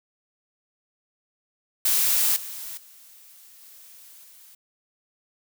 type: noise with level steps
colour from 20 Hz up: blue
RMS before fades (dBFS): -21 / -36 / -50 / -48 / -50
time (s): 1.85-4.55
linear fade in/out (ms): 5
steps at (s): 2.36 / 2.77 / 3.61 / 4.24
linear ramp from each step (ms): 5
effects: none